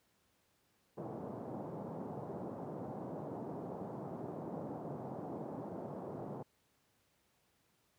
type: band-pass noise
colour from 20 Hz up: pink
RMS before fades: -44 dBFS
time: 0.97-6.43 s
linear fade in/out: 10 ms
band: 130 to 840 Hz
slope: 24 dB/octave
effects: pink hiss -75 dBFS RMS until 7.98 s + high-pass 80 Hz 12 dB/octave